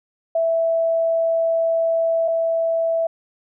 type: tone pair in turn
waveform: sine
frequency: 659.3 / 659.3 Hz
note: E5 / E5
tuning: 0 / 0 cents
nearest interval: unison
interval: 0 cents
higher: neither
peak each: -16 / -17 dBFS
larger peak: first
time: 0.35-2.28 / 2.28-3.07 s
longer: first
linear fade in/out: 5 ms
effects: none